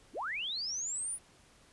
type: linear sweep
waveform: sine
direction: up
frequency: 174.61 to 9956 Hz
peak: -34 dBFS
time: 0.13-1.19 s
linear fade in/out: 50 ms
effects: pink hiss -62 dBFS RMS until 1.72 s + resampled to 24000 Hz